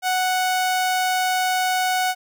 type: tone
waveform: sawtooth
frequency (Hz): 740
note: F#5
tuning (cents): 0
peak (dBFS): -15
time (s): 0.02-2.15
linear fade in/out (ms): 50
effects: none